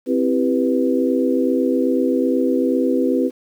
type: chord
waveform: sine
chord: C major seventh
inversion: none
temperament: equal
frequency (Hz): 261.6 / 329.6 / 392 / 493.9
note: C4 / E4 / G4 / B4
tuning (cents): 0 / 0 / 0 / 0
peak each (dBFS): -18 / -22 / -23 / -21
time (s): 0.06-3.31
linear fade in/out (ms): 50
effects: 8-bit